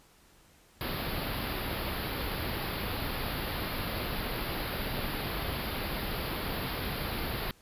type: band-stop noise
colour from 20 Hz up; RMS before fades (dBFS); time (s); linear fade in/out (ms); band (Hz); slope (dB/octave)
pink; -34; 0.81-7.51; 0; 4900 to 11000; 96
effects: pink hiss -61 dBFS RMS until 7.61 s + resampled to 32000 Hz